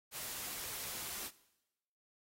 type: noise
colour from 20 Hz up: white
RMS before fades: -43 dBFS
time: 0.11-1.31 s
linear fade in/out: 50 ms
effects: noise-tail reverb RT60 0.9 s tail -18 dB re dry + AAC 48 kbps